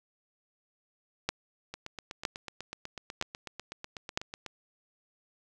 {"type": "two click trains", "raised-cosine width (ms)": 0.2, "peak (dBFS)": [-11, -22], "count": [4, 23], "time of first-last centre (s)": [[1.29, 4.175], [1.74, 4.463]], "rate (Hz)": [1.04, 8.08], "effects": []}